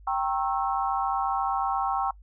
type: chord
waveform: sine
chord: G diminished seventh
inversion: none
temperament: equal with one note detuned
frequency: 784 / 932.3 / 1086.5 / 1318.5 Hz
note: G5 / Bb5 / Db6 / Fb6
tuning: 0 / 0 / -35 / 0 cents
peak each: -27 / -32 / -30 / -32 dBFS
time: 0.07-2.11 s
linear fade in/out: 5 ms
effects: noise-tail reverb RT60 0.1 s tail -23 dB re dry + added 50 Hz sine -47 dBFS peak until 2.22 s